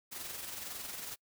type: noise with amplitude modulation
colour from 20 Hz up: white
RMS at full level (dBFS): -41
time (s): 0.11-1.16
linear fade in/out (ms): 20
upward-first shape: sine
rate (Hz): 21.9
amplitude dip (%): 45
effects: noise-tail reverb RT60 0.1 s tail -26 dB re dry